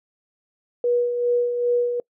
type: tone with tremolo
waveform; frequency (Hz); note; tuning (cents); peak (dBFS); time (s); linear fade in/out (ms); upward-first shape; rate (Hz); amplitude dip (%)
sine; 483.8; B4; -36; -16; 0.84-2; 2; sine; 2.5; 50
effects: noise-tail reverb RT60 0.1 s tail -25 dB re dry